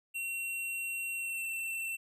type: tone with pitch glide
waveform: square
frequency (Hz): 2732 to 2693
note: F7 to E7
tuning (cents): -39 to +36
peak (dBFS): -35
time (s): 0.14-1.97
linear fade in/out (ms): 20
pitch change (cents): -25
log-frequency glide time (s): 1.15-1.45
effects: none